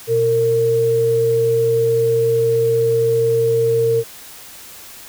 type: tone pair together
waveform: sine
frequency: 121.2 / 457.6 Hz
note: B2 / A#4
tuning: -32 / -32 cents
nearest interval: octave + major seventh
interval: 2300 cents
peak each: -23 / -13 dBFS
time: 0.07-4.04 s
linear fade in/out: 50 ms
effects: white hiss -38 dBFS RMS until 5.08 s